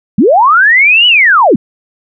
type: linear two-way sweep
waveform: sine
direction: up then down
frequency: 166.8 to 2990 to 166.8 Hz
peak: -3 dBFS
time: 0.18-1.56 s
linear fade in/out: 5 ms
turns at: 1.07 s
effects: none